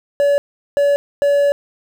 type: tone bursts at uneven times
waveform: triangle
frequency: 570 Hz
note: C#5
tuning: 48 cents sharp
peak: -9 dBFS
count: 3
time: 0.2-0.38 / 0.77-0.96 / 1.22-1.52 s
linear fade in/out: 0 ms
effects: 7-bit